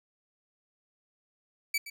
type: tone with echo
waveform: sawtooth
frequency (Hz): 2300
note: D7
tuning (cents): -37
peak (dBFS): -23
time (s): 1.74-1.78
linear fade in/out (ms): 5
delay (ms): 120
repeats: 1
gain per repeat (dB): -14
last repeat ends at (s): 1.9
effects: none